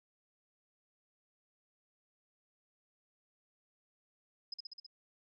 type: tone with echo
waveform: sine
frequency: 5060 Hz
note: D#8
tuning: 28 cents sharp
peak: -38 dBFS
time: 4.52-4.54 s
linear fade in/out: 5 ms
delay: 65 ms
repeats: 5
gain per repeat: -2 dB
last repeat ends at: 4.865 s
effects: none